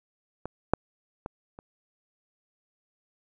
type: clicks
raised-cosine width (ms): 1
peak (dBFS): -20 / -6 / -20 / -29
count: 4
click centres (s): 0.456 / 0.736 / 1.261 / 1.589
effects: none